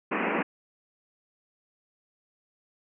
pink band-pass noise, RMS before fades -28 dBFS, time 0.11-0.43 s, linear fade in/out 10 ms, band 180 to 2700 Hz, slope 96 dB/octave, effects none

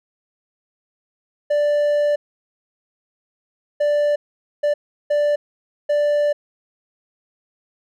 triangle tone bursts at uneven times, 587.3 Hz, D5, in tune, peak -13 dBFS, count 5, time 1.5-2.16 / 3.8-4.16 / 4.63-4.74 / 5.1-5.36 / 5.89-6.33 s, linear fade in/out 10 ms, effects none

